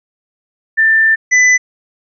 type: tone pair in turn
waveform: sine / square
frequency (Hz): 1781 / 1999.1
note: A6 / B6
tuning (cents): +21 / +21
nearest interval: major second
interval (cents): 200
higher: second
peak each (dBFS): -7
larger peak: neither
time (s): 0.77-1.16 / 1.31-1.58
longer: first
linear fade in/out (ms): 20
effects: resampled to 16000 Hz